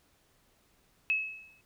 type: tone with exponential decay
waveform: sine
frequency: 2584 Hz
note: E7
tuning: 35 cents flat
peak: -23 dBFS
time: 1.1-1.61 s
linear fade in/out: 0 ms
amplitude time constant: 110 ms
effects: pink hiss -68 dBFS RMS until 1.65 s